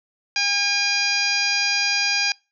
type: harmonic tone with a mistuned harmonic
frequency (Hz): 810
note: G#5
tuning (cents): -43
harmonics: 1 / 2 / 3 / 4 / 5 / 6 / 7 / 8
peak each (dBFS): -32 / -27 / -23 / -33 / -31 / -23 / -31 / -33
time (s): 0.36-2.32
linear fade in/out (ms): 2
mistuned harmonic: 5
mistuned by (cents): -20
effects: noise-tail reverb RT60 0.3 s tail -26 dB re dry